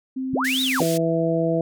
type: tone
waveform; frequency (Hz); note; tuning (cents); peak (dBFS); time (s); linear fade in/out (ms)
sine; 261.6; C4; 0; -24; 0.16-0.84; 10
type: linear two-way sweep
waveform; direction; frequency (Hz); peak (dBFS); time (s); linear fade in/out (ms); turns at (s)
sine; up then down; 51.9 to 3953 to 130.6; -21; 0.33-0.84; 10; 0.62
type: band-pass noise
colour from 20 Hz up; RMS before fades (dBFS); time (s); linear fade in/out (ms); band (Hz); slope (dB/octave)
white; -32; 0.44-0.98; 10; 2300 to 11000; 12
type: harmonic tone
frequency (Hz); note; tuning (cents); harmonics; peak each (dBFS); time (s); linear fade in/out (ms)
164.81; E3; 0; 1 / 2 / 3 / 4; -24 / -24 / -24 / -24; 0.8-1.61; 2
effects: none